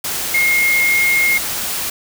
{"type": "tone in noise", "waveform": "sine", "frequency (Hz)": 2144, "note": "C7", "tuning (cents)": 42, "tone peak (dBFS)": -12, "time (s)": [0.34, 1.38], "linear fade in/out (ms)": 5, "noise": "white", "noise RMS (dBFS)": -22, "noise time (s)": [0.04, 1.9], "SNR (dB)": 7, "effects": []}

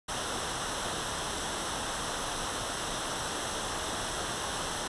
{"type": "noise with comb filter", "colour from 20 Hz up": "pink", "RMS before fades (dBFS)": -34, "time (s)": [0.08, 4.88], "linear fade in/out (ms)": 10, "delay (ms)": 0.43, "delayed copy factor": -0.6, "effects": ["resampled to 24000 Hz"]}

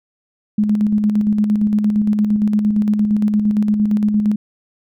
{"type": "tone with tremolo", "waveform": "sine", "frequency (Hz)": 210.2, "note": "G#3", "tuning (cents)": 21, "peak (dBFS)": -11, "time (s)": [0.58, 4.36], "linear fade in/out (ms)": 5, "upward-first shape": "square", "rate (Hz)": 8.7, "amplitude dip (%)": 40, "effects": []}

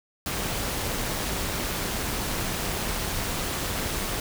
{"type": "noise with amplitude modulation", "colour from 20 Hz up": "pink", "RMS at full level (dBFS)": -27, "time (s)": [0.26, 4.2], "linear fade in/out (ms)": 2, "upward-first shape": "sine", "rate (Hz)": 207, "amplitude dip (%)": 45, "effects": []}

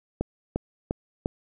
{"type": "click train", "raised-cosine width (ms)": 2, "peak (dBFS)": -12, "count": 4, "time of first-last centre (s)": [0.21, 1.259], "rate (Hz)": 2.86, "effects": []}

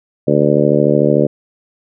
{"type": "harmonic tone", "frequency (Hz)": 73.42, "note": "D2", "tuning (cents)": 0, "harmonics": [2, 3, 4, 5, 6, 7, 8], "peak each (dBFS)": [-17, -17, -17, -17, -17, -17, -17], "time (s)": [0.27, 1.27], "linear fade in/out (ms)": 10, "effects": []}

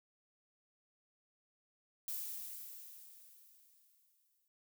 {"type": "noise with exponential decay", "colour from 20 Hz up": "violet", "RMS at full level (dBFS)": -40, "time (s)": [2.08, 4.48], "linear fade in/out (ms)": 1, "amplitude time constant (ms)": 520, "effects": ["noise-tail reverb RT60 0.2 s tail -25 dB re dry"]}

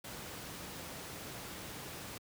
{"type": "noise", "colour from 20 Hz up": "pink", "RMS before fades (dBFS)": -45, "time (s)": [0.04, 2.18], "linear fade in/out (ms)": 5, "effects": ["high-pass 80 Hz 12 dB/octave"]}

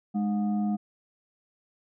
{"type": "tone with frequency modulation", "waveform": "sine", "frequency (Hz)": 207.6, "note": "G#3", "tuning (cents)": 0, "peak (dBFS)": -24, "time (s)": [0.14, 0.77], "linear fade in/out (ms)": 20, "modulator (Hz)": 514, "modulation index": 0.48, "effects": []}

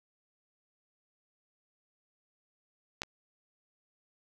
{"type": "clicks", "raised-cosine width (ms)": 0.2, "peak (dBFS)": [-14, -28], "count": 2, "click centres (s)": [3.019, 3.034], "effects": []}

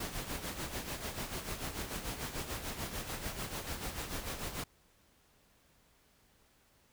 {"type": "noise with tremolo", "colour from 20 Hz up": "pink", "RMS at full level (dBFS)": -38, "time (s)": [0, 4.64], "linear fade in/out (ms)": 5, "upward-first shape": "sine", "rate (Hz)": 6.8, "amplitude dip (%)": 60, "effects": ["pink hiss -68 dBFS RMS until 6.92 s"]}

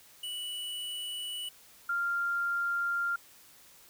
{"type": "tone pair in turn", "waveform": ["square", "sine"], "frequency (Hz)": [2952, 1393.2], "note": ["F#7", "F6"], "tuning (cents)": [-5, -5], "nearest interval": "octave + minor second", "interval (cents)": 1300, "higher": "first", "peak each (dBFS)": [-36, -28], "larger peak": "second", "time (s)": [[0.23, 1.49], [1.89, 3.16]], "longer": "second", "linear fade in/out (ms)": 5, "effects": ["white hiss -57 dBFS RMS until 3.89 s"]}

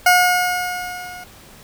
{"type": "tone with level ramp", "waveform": "20% pulse", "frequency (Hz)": 721, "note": "F#5", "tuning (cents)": -45, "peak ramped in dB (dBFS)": [-4, -29], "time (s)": [0.06, 1.24], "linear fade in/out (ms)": 5, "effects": ["pink hiss -44 dBFS RMS until 1.63 s"]}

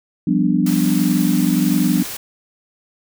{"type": "chord", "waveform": "sine", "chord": "G dominant seventh", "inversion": "third", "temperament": "equal", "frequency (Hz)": [174.61, 196, 246.9, 293.7], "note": ["F3", "G3", "B3", "D4"], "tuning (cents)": [0, 0, 0, 0], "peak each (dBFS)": -19, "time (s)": [0.27, 2.03], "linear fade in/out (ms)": 5}
{"type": "noise", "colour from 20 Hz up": "white", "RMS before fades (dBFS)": -29, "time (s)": [0.66, 2.17], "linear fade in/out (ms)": 5}
{"effects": []}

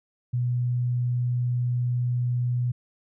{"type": "tone", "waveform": "sine", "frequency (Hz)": 122.8, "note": "B2", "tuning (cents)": -9, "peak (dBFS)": -22, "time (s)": [0.33, 2.72], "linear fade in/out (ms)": 10, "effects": []}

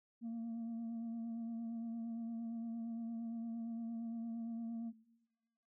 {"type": "tone with vibrato", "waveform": "sine", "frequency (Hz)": 230, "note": "A#3", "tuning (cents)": -23, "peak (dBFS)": -37, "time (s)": [0.21, 4.93], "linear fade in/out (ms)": 50, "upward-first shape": "triangle", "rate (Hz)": 8.7, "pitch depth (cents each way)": 26, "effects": ["noise-tail reverb RT60 1.0 s tail -20 dB re dry", "tanh soft clip ceiling -39 dBFS"]}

